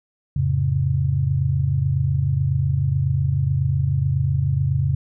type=chord; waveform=sine; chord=F augmented; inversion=none; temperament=just; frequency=87.31 / 109.13 / 136.42 Hz; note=F2 / A2 / C#3; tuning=0 / -14 / -27 cents; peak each=-23 / -25 / -19 dBFS; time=0.36-4.95 s; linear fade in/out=5 ms; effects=none